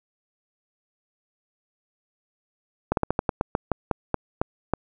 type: slowing click train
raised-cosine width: 1 ms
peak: -7 dBFS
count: 13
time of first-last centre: 2.92-4.736 s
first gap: 52 ms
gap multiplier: 1.18
effects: none